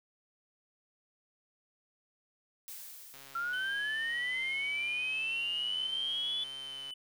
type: noise with exponential decay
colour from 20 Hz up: blue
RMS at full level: -44 dBFS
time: 2.68-4.8 s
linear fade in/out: 0 ms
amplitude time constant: 460 ms
type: click train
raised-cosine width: 0.2 ms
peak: -35 dBFS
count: 517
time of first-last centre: 3.14-6.906 s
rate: 137 Hz
type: linear sweep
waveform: sine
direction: up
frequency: 1355 to 3458 Hz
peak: -32 dBFS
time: 3.35-6.44 s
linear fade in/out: 5 ms
type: tone with vibrato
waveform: triangle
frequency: 3051 Hz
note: G7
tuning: 48 cents flat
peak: -39 dBFS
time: 3.53-6.94 s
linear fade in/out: 5 ms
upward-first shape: triangle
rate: 1.4 Hz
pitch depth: 28 cents each way
effects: none